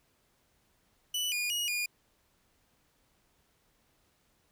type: tone with pitch steps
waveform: sawtooth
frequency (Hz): 2972 / 2437 / 2890 / 2432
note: F#7 / D#7 / F#7 / D#7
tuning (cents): +7 / -37 / -41 / -40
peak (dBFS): -27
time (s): 1.14-1.86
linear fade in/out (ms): 5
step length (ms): 180
effects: pink hiss -71 dBFS RMS until 4.51 s